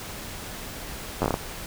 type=slowing click train; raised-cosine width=1 ms; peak=-9 dBFS; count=7; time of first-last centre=1.22-1.341 s; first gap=10 ms; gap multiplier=1.28; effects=pink hiss -37 dBFS RMS until 1.66 s